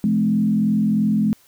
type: tone with frequency modulation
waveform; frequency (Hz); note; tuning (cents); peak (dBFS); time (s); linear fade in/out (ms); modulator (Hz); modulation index
sine; 211.9; G#3; +35; -15; 0.04-1.33; 0; 43; 0.83
effects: white hiss -55 dBFS RMS until 1.47 s